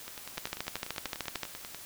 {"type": "two click trains", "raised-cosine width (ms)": 0.2, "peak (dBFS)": [-23, -15], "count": [18, 15], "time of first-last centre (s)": [[0.08, 1.747], [0.38, 1.433]], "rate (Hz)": [10.2, 13.3], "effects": ["white hiss -47 dBFS RMS until 1.85 s"]}